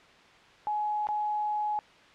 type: tone with dropouts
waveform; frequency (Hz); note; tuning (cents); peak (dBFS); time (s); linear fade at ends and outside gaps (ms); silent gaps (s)
sine; 842; G#5; +24; -27; 0.67-1.79; 0; 1.07-1.088
effects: white hiss -55 dBFS RMS until 2.14 s + low-pass 3000 Hz 12 dB/octave